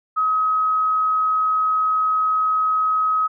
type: tone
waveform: sine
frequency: 1271 Hz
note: D#6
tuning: 36 cents sharp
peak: -16 dBFS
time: 0.16-3.28 s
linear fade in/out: 20 ms
effects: none